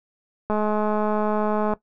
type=click train; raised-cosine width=1 ms; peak=-11 dBFS; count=263; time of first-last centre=0.5-1.736 s; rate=212 Hz; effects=noise-tail reverb RT60 0.1 s tail -17 dB re dry